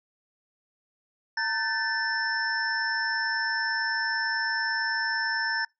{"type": "tone cluster", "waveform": "sine", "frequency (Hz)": [911, 1529, 1758, 5320], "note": ["A#5", "G6", "A6", "E8"], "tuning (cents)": [-40, -44, -2, 15], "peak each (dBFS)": [-33, -31, -28, -33], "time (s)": [1.37, 5.65], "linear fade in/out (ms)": 5, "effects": ["noise-tail reverb RT60 0.2 s tail -26 dB re dry"]}